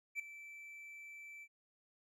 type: tone with ADSR envelope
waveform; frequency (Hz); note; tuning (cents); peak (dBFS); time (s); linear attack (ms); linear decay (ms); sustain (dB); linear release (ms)
triangle; 2325; D7; -18; -33; 0.15-1.48; 45; 5; -15; 55
effects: none